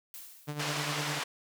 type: noise with exponential decay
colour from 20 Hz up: blue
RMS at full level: -43 dBFS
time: 0.14-0.97 s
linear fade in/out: 0 ms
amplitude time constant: 180 ms
type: tone with tremolo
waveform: sawtooth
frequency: 147.9 Hz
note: D3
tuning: 13 cents sharp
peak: -29 dBFS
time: 0.47-1.2 s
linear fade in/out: 20 ms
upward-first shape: sine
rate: 9.9 Hz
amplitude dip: 60%
type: band-pass noise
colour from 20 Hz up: pink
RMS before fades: -35 dBFS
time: 0.59-1.24 s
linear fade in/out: 10 ms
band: 750 to 6400 Hz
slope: 12 dB/octave
effects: none